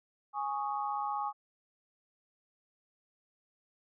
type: chord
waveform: sine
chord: Ab suspended fourth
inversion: none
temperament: equal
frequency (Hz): 830.6 / 1108.7 / 1244.5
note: Ab5 / Db6 / Eb6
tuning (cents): 0 / 0 / 0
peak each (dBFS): -34 / -37 / -40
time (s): 0.33-1.33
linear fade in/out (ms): 50
effects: none